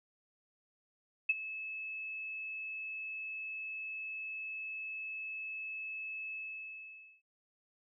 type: tone with ADSR envelope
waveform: sine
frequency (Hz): 2600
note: E7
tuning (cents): -24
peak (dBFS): -23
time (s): 1.29-7.22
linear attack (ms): 8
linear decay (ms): 29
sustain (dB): -16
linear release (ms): 880
effects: none